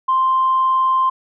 sine tone, 1046.5 Hz, C6, in tune, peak -12 dBFS, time 0.08-1.1 s, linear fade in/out 10 ms, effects tanh soft clip ceiling -8 dBFS

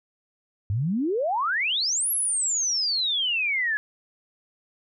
sine exponential two-way sweep, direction up then down, 93.4 to 11540 to 1670 Hz, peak -22 dBFS, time 0.7-3.77 s, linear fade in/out 0 ms, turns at 2.11 s, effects none

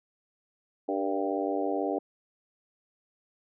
harmonic tone with a mistuned harmonic, 98.1 Hz, G2, 2 cents sharp, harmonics 3 / 4 / 5 / 6 / 7 / 8, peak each -32 / -33 / -34 / -35 / -35 / -36 dBFS, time 0.88-1.99 s, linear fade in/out 10 ms, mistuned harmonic 5, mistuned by -42 cents, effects none

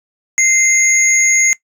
sine tone pair together, 2083 / 6642 Hz, C7 / G#8, -8 / -1 cents, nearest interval octave + minor sixth, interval 2007 cents, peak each -11 dBFS, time 0.38-1.53 s, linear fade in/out 0 ms, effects noise-tail reverb RT60 0.1 s tail -19 dB re dry + tanh soft clip ceiling -4 dBFS

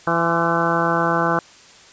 harmonic tone with a mistuned harmonic, 167.7 Hz, E3, 30 cents sharp, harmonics 1 / 2 / 3 / 4 / 5 / 6 / 7 / 8 / 9, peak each -25 / -25 / -25 / -25 / -25 / -25 / -25 / -25 / -25 dBFS, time 0.07-1.39 s, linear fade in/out 2 ms, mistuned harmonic 6, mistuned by +46 cents, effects white hiss -46 dBFS RMS until 1.92 s + resampled to 16000 Hz

